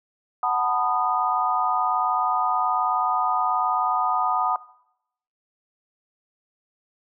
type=chord; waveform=sine; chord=B dominant seventh; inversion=second; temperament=just; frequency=740.8 / 889 / 987.8 / 1234.7 Hz; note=F#5 / A5 / B5 / D#6; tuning=+2 / +18 / 0 / -14 cents; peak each=-25 / -28 / -27 / -24 dBFS; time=0.43-4.56 s; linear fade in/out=2 ms; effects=noise-tail reverb RT60 0.8 s tail -19 dB re dry